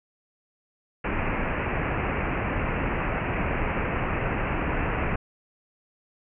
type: low-pass noise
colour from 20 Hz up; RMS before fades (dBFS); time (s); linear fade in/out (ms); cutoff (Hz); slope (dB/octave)
pink; -27; 1.04-5.16; 5; 2700; 96
effects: none